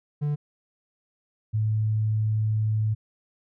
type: tone pair in turn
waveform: triangle / sine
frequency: 147.2 / 108.39 Hz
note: D3 / A2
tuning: +4 / -26 cents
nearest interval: perfect fourth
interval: 530 cents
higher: first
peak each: -21 dBFS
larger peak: neither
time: 0.21-0.36 / 1.53-2.95 s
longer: second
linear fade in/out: 20 ms
effects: none